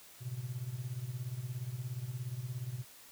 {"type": "tone with tremolo", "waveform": "triangle", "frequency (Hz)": 124.2, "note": "B2", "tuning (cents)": 10, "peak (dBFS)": -30, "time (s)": [0.2, 2.85], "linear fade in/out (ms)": 50, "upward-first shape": "sine", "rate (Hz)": 17, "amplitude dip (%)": 85, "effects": ["tanh soft clip ceiling -32 dBFS", "white hiss -56 dBFS RMS until 3.11 s"]}